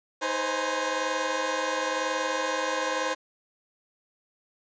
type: tone cluster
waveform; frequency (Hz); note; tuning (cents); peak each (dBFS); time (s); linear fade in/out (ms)
20% pulse; 315.3 / 509 / 530 / 832 / 935; D#4 / C5 / C5 / G#5 / A#5; +23 / -48 / +22 / +3 / +5; -31 / -27 / -25 / -29 / -33; 0.21-3.15; 20
effects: resampled to 16000 Hz + 9-bit